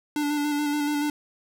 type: tone with vibrato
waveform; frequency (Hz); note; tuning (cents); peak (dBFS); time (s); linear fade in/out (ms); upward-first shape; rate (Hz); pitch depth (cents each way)
square; 293.7; D4; 0; -24; 0.16-1.1; 2; square; 7; 20
effects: none